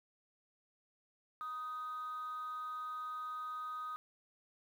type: tone with frequency modulation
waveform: sine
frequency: 1248 Hz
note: D#6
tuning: 5 cents sharp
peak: -38 dBFS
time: 1.41-3.96 s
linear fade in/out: 0 ms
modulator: 280 Hz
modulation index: 0.26
effects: tanh soft clip ceiling -37 dBFS + 11-bit